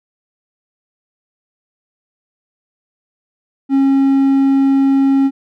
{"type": "tone", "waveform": "triangle", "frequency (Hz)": 272.2, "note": "C#4", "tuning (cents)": -31, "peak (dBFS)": -7, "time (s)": [3.69, 5.31], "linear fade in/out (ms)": 50, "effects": []}